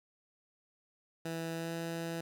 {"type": "tone with pitch glide", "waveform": "15% pulse", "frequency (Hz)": [164.6, 166.42], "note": ["E3", "E3"], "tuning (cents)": [-2, 17], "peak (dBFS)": -30, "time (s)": [1.25, 2.21], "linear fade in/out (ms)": 5, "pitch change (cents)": 19, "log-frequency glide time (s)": [1.54, 1.73], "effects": []}